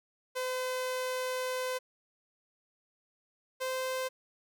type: tone pair in turn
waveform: sawtooth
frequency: 510 / 517.7 Hz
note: C5 / C5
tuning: -44 / -18 cents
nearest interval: unison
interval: 26 cents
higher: second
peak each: -28 dBFS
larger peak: neither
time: 0.35-1.79 / 3.6-4.09 s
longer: first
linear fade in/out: 20 ms
effects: none